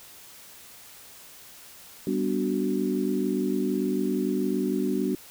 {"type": "chord", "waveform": "sine", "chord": "G major seventh", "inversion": "none", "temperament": "equal with one note detuned", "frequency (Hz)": [196, 246.9, 293.7, 372.1], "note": ["G3", "B3", "D4", "F#4"], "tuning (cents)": [0, 0, 0, 10], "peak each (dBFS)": -29, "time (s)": [2.07, 5.15], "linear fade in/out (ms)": 2, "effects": ["white hiss -48 dBFS RMS until 5.3 s"]}